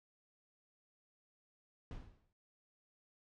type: noise with exponential decay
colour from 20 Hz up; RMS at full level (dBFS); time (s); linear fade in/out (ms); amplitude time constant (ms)
brown; -43; 1.91-2.33; 1; 91
effects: low-pass 5000 Hz 12 dB/octave + MP3 64 kbps